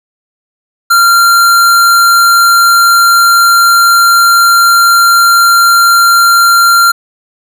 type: tone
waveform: square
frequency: 1382 Hz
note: F6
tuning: 19 cents flat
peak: -4 dBFS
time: 0.9-6.92 s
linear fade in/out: 10 ms
effects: none